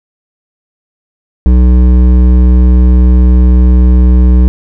sine tone with hard clipping, 61.9 Hz, B1, 5 cents sharp, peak -4 dBFS, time 1.46-4.48 s, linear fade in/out 0 ms, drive 11 dB, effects none

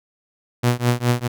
sawtooth tone with tremolo, 121.5 Hz, B2, 28 cents flat, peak -9 dBFS, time 0.63-1.28 s, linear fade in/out 10 ms, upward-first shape triangle, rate 4.8 Hz, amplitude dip 100%, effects none

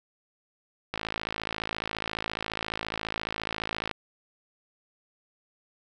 click train, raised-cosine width 0.3 ms, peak -14 dBFS, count 163, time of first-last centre 0.94-3.912 s, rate 54.5 Hz, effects none

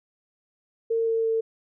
sine tone with pitch steps, 455.1 / 452.2 / 449.4 Hz, A#4 / A4 / A4, -42 / +47 / +37 cents, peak -21 dBFS, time 0.9-1.41 s, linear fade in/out 10 ms, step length 170 ms, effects none

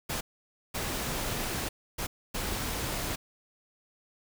pink noise bursts at uneven times, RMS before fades -33 dBFS, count 4, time 0.09-0.21 / 0.74-1.69 / 1.98-2.07 / 2.34-3.16 s, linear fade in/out 10 ms, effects none

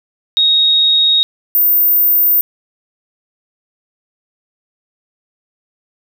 sine tone pair in turn, 3756 / 14537 Hz, A#7 / A#9, +12 / -45 cents, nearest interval octave + major seventh, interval 2343 cents, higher second, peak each -8 dBFS, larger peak neither, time 0.37-1.23 / 1.55-2.41 s, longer neither, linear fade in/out 0 ms, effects none

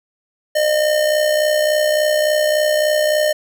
square tone with amplitude modulation, 608 Hz, D#5, 40 cents flat, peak -12 dBFS, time 0.55-3.33 s, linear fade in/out 10 ms, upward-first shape sine, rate 63.5 Hz, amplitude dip 50%, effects none

